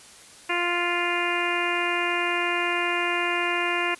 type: harmonic tone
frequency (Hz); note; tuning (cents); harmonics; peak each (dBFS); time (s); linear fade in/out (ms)
349.2; F4; 0; 1 / 2 / 3 / 4 / 5 / 6 / 7 / 8; -30 / -32 / -30 / -33 / -31 / -30 / -30 / -32; 0.49-3.95; 10
effects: white hiss -48 dBFS RMS until 3.99 s + resampled to 24000 Hz